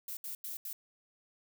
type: noise bursts at uneven times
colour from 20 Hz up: violet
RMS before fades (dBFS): -41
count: 4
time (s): 0.08-0.17 / 0.24-0.35 / 0.44-0.57 / 0.65-0.73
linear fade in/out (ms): 2
effects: none